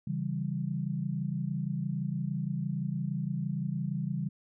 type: chord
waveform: sine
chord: C# diminished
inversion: none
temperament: equal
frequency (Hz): 138.59 / 164.81 / 196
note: C#3 / E3 / G3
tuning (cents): 0 / 0 / 0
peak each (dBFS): -34 / -34 / -35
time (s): 0.07-4.29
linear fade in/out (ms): 5
effects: none